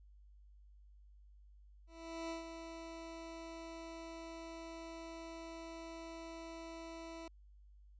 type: tone with ADSR envelope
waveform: 20% pulse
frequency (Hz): 329.6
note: E4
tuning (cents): 0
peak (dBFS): -35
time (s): 1.87-7.28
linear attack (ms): 430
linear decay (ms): 130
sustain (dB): -7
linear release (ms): 4
effects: added 50 Hz sine -58 dBFS peak until 7.99 s + resampled to 16000 Hz